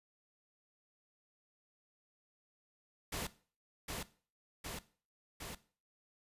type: noise with echo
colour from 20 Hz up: pink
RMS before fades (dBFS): -40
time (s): 3.12-3.27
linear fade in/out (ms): 5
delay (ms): 760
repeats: 3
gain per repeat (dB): -2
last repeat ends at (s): 5.55
effects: noise-tail reverb RT60 0.4 s tail -17 dB re dry + resampled to 32000 Hz